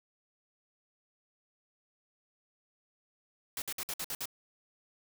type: noise bursts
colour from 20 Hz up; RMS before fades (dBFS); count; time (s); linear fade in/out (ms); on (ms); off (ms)
white; -37; 7; 3.57-4.256; 2; 50; 56
effects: none